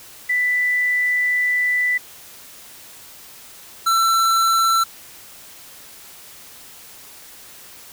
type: tone pair in turn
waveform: sine / square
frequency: 1984 / 1341.1 Hz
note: B6 / E6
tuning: +7 / +29 cents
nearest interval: perfect fifth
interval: 678 cents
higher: first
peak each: -16 / -15 dBFS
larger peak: second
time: 0.29-1.98 / 3.86-4.84 s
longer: first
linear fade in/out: 10 ms
effects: white hiss -42 dBFS RMS until 7.92 s